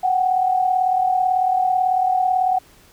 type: tone pair together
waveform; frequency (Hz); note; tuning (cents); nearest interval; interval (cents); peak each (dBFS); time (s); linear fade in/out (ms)
sine; 739.9 / 778; F#5 / G5; 0 / -13; minor second; 87; -16 / -23; 0.03-2.59; 10
effects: pink hiss -51 dBFS RMS until 2.92 s